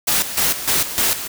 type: noise with tremolo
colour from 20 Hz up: white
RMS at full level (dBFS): -17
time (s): 0.07-1.28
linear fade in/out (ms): 10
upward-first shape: square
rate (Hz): 3.3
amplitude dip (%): 70
effects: none